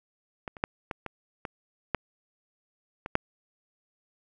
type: clicks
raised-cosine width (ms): 0.5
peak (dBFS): -20 / -28 / -10 / -17 / -20 / -19 / -10 / -20 / -7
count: 9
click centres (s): 0.478 / 0.568 / 0.639 / 0.912 / 1.063 / 1.452 / 1.947 / 3.061 / 3.154
effects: none